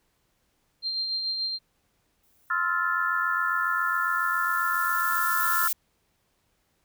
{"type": "tone with tremolo", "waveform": "sine", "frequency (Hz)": 4173, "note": "C8", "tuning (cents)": -5, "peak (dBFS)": -25, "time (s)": [0.82, 1.59], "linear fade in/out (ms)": 50, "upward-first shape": "sine", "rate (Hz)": 6.9, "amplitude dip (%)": 35}
{"type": "noise with exponential growth", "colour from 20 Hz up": "violet", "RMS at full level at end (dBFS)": -26, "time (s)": [2.23, 5.73], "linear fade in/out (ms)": 5, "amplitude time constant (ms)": 760}
{"type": "chord", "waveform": "sine", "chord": "F major seventh", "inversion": "second", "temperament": "just", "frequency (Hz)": [1047.7, 1309.6, 1396.9, 1746.1], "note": ["C6", "E6", "F6", "A6"], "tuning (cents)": [2, -12, 0, -14], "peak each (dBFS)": [-32, -29, -26, -30], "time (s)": [2.5, 5.68], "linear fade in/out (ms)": 5}
{"effects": ["pink hiss -71 dBFS RMS until 6.84 s"]}